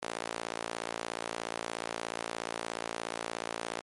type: tone with high-pass filter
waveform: sawtooth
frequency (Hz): 56.9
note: A#1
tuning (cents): -41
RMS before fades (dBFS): -38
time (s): 0.02-3.81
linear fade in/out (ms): 10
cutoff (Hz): 520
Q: 0.87
effects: MP3 48 kbps